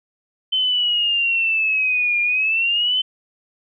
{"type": "exponential two-way sweep", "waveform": "sine", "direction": "down then up", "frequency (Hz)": [3074, 2400, 3074], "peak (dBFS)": -16, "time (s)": [0.52, 3.02], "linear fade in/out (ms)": 10, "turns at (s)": 2.21, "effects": []}